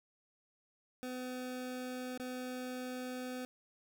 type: tone with dropouts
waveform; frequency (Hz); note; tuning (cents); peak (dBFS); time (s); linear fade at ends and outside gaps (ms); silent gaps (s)
25% pulse; 252.8; B3; +41; -36; 1.03-3.45; 0; 2.176-2.198
effects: none